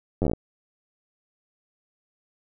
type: slowing click train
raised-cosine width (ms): 2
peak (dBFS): -11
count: 9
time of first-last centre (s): 0.22-0.334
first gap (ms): 10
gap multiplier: 1.1
effects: none